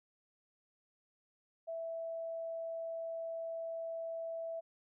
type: tone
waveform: sine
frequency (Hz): 659.3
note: E5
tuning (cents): 0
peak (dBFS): -38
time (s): 1.67-4.61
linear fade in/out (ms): 20
effects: none

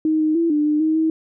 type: tone with pitch steps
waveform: sine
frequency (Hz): 313.2 / 310.2 / 334.3 / 298.2 / 301 / 314.8 / 319.1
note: D#4 / D#4 / E4 / D4 / D4 / D#4 / D#4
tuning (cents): +11 / -5 / +24 / +27 / +43 / +20 / +44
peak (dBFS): -15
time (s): 0.05-1.1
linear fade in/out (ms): 2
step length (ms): 150
effects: none

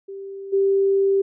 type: tone with level steps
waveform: sine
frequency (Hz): 392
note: G4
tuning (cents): 0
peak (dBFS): -31 / -15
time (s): 0.08-1.22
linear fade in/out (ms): 10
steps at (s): 0.52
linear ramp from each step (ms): 20
effects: none

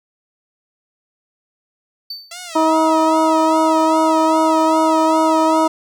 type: tone with exponential decay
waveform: triangle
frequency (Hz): 4552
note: C#8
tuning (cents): +45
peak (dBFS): -22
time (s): 2.1-2.44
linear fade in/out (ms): 5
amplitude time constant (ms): 72
type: tone with vibrato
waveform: 5% pulse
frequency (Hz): 664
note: E5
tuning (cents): +12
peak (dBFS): -18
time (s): 2.31-5.68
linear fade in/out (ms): 5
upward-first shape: sine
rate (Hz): 2.5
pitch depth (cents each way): 160
type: harmonic tone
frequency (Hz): 318.8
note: D#4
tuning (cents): +42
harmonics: 1 / 2 / 3 / 4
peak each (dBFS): -16 / -17 / -16 / -21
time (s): 2.55-5.68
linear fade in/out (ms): 10
effects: none

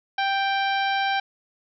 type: harmonic tone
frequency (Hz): 785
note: G5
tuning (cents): +2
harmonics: 1 / 2 / 3 / 4 / 5 / 6 / 7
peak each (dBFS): -23 / -27 / -31 / -33 / -35 / -42 / -42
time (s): 0.18-1.2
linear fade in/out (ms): 5
effects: none

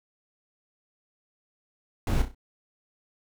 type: noise with echo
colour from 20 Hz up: brown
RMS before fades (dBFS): -23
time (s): 2.07-2.22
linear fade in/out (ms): 2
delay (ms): 32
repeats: 4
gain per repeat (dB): -8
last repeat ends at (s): 2.348
effects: none

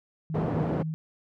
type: tone with tremolo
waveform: sine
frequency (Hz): 158.2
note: D#3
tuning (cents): +29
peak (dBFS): -28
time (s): 0.3-0.94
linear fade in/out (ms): 0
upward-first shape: sine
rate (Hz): 3.9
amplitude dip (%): 55
type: band-pass noise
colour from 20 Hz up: pink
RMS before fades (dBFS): -29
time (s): 0.34-0.83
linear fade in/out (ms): 10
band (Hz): 130 to 640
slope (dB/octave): 12
effects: none

